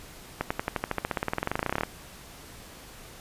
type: accelerating click train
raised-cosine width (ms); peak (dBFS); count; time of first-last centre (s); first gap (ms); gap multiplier
0.5; -11; 28; 0.41-1.834; 95; 0.95
effects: pink hiss -47 dBFS RMS until 3.2 s + resampled to 32000 Hz